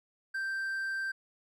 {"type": "tone", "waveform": "triangle", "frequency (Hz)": 1568, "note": "G6", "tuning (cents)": 0, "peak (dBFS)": -30, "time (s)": [0.34, 1.12], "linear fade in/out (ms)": 10, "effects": []}